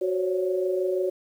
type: tone cluster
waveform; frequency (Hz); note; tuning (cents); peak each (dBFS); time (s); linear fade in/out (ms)
sine; 370.5 / 538 / 564; F#4 / C5 / C#5; +2 / +48 / +30; -24 / -32 / -29; 0.01-1.1; 10
effects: 9-bit